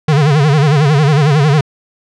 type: tone with vibrato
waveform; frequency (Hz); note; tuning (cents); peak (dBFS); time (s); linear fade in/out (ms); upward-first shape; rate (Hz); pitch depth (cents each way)
square; 146.83; D3; 0; -8; 0.08-1.61; 5; sine; 11; 130
effects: low-pass 5000 Hz 12 dB/octave